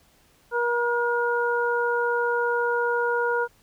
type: harmonic tone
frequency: 477.3 Hz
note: A#4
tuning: 41 cents sharp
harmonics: 1 / 2 / 3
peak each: -24 / -27 / -26 dBFS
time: 0.51-3.48 s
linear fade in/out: 50 ms
effects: pink hiss -60 dBFS RMS until 3.62 s